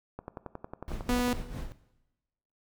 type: click train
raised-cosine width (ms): 1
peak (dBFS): -24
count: 13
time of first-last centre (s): 0.19-1.281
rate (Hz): 11
type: noise with tremolo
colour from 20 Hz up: brown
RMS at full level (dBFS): -34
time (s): 0.88-1.72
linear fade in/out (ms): 0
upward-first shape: sine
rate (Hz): 4.6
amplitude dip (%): 70
type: tone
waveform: sawtooth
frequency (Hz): 245.8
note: B3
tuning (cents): -8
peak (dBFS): -22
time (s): 1.09-1.33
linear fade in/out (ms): 0
effects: noise-tail reverb RT60 1.0 s tail -17 dB re dry